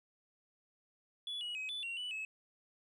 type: tone with pitch steps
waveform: sine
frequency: 3421 / 2912 / 2538 / 3481 / 2749 / 2968 / 2584 Hz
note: A7 / F#7 / D#7 / A7 / F7 / F#7 / E7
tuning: -49 / -28 / +34 / -19 / -28 / +5 / -35 cents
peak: -36 dBFS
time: 1.27-2.25 s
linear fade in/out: 2 ms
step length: 140 ms
effects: tanh soft clip ceiling -37 dBFS + 13-bit